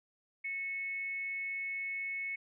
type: tone with frequency modulation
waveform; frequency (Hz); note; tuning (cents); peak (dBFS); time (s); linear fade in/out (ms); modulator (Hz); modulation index
sine; 2199; C#7; -14; -35; 0.44-2.36; 10; 358; 0.23
effects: none